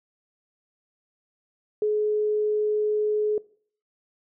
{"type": "tone", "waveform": "sine", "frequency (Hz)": 423.6, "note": "G#4", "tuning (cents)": 34, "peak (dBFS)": -20, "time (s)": [1.82, 3.38], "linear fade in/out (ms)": 2, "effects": ["noise-tail reverb RT60 0.5 s tail -21 dB re dry"]}